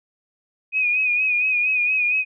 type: tone with vibrato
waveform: sine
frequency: 2489 Hz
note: D#7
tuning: in tune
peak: -17 dBFS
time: 0.72-2.25 s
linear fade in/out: 50 ms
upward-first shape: sine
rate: 4.3 Hz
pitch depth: 49 cents each way
effects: none